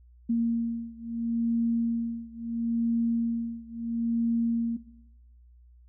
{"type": "beating tone pair", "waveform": "sine", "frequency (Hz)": [231.5, 232.24], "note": ["A#3", "A#3"], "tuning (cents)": [-12, -6], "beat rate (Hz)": 0.74, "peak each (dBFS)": [-27, -29], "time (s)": [0.29, 4.77], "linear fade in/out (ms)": 10, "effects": ["noise-tail reverb RT60 0.9 s tail -17 dB re dry", "added 60 Hz sine -52 dBFS peak until 5.88 s"]}